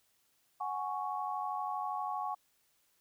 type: chord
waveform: sine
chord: F# suspended second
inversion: none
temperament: just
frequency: 740 / 832.5 / 1110 Hz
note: F#5 / G#5 / C#6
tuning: 0 / +4 / +2 cents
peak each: -39 / -38 / -38 dBFS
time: 0.6-2.35 s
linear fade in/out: 10 ms
effects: white hiss -73 dBFS RMS until 3 s